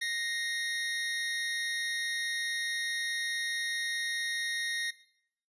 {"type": "tone pair together", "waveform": "25% pulse", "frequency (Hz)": [1864.7, 2093], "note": ["A#6", "C7"], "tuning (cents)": [0, 0], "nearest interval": "major second", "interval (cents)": 200, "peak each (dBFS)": [-28, -37], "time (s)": [0.01, 4.91], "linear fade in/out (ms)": 10, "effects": ["noise-tail reverb RT60 0.7 s tail -18 dB re dry", "resampled to 24000 Hz"]}